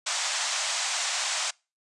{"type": "band-pass noise", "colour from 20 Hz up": "white", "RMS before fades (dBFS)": -29, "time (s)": [0.06, 1.51], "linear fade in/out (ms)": 10, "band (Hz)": [620, 8100], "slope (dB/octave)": 48, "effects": ["noise-tail reverb RT60 0.3 s tail -26 dB re dry", "resampled to 24000 Hz"]}